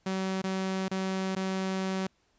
sawtooth tone with dropouts, 189.8 Hz, F#3, 44 cents sharp, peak -25 dBFS, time 0.06-2.07 s, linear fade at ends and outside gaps 5 ms, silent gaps 0.418-0.439 / 0.883-0.912 / 1.352-1.363 s, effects pink hiss -70 dBFS RMS until 2.38 s + resampled to 16000 Hz

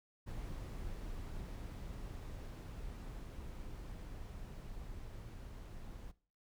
brown noise with level ramp, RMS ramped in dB -44 to -49 dBFS, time 0.26-6.12 s, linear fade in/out 20 ms, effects noise-tail reverb RT60 0.4 s tail -19 dB re dry

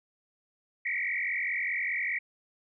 sine tone with frequency modulation, 2100 Hz, C7, 6 cents sharp, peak -28 dBFS, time 0.85-2.19 s, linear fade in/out 10 ms, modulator 44.9 Hz, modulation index 4.8, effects none

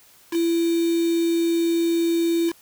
sine tone with quantisation, 335.3 Hz, E4, 30 cents sharp, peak -18 dBFS, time 0.31-2.53 s, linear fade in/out 50 ms, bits 5, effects white hiss -53 dBFS RMS until 2.61 s

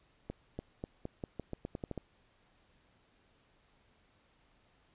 accelerating click train, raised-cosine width 2 ms, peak -25 dBFS, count 12, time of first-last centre 0.3-1.977 s, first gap 290 ms, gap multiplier 0.86, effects pink hiss -69 dBFS RMS until 4.94 s + resampled to 8000 Hz

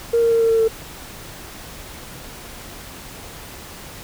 sine tone with pitch steps, 466.2 / 462.4 / 458.7 / 455 / 451.4 / 447.7 Hz, A#4 / A#4 / A#4 / A#4 / A4 / A4, 0 / -14 / -28 / -42 / +44 / +30 cents, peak -12 dBFS, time 0.13-0.682 s, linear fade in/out 10 ms, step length 92 ms, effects tanh soft clip ceiling -9 dBFS + pink hiss -37 dBFS RMS until 4.03 s

